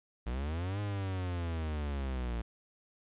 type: linear two-way sweep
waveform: 45% pulse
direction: up then down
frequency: 56.2 to 103.83 to 56.2 Hz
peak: -33 dBFS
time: 0.26-2.42 s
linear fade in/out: 10 ms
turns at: 0.8 s
effects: resampled to 8000 Hz + 11-bit